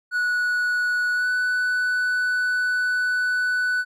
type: tone with pitch glide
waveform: triangle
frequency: 1469 to 1490.4 Hz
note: F#6 to F#6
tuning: -13 to +12 cents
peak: -18 dBFS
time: 0.11-3.85 s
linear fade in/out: 50 ms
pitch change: +25 cents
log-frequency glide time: 1.14-1.28 s
effects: none